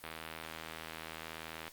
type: click train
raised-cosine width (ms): 0.3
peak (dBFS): -26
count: 133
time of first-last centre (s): 0.04-1.68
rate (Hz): 80.5
effects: white hiss -57 dBFS RMS until 1.72 s + Opus 32 kbps